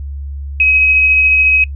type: tone with tremolo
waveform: sine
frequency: 2542 Hz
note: D#7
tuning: 36 cents sharp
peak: -6 dBFS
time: 0.6-1.64 s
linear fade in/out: 2 ms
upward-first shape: triangle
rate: 14 Hz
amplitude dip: 25%
effects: noise-tail reverb RT60 0.1 s tail -22 dB re dry + added 70 Hz sine -21 dBFS peak until 1.75 s